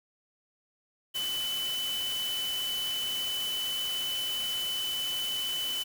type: tone in noise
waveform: sine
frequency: 3004 Hz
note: F#7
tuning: 26 cents sharp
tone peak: -30 dBFS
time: 1.14-5.84 s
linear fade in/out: 20 ms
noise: white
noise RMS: -39 dBFS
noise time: 1.14-5.84 s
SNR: +6 dB
effects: none